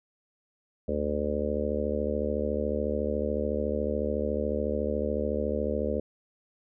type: harmonic tone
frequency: 73.9 Hz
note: D2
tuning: 11 cents sharp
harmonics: 1 / 3 / 4 / 5 / 6 / 7 / 8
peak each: -34 / -33 / -38 / -37 / -33 / -32 / -35 dBFS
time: 0.88-6 s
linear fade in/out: 5 ms
effects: none